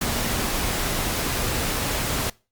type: tone in noise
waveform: sine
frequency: 230 Hz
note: A#3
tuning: 23 cents flat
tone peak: -34 dBFS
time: 0.03-0.5 s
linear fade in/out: 5 ms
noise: pink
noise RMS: -25 dBFS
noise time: 0.01-2.3 s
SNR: -12 dB
effects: noise-tail reverb RT60 0.3 s tail -23 dB re dry + Opus 48 kbps